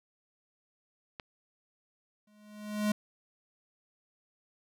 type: click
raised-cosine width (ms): 0.3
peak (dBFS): -24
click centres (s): 1.198
type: tone with exponential growth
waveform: square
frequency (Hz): 210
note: G#3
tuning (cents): +19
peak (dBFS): -25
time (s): 2.27-2.92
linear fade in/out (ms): 5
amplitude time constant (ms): 140
effects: none